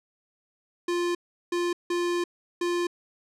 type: tone bursts at uneven times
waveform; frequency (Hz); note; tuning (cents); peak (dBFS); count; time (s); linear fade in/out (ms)
square; 349.2; F4; 0; -25; 4; 0.88-1.15 / 1.52-1.73 / 1.9-2.24 / 2.61-2.87; 5
effects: low-pass 8000 Hz 12 dB/octave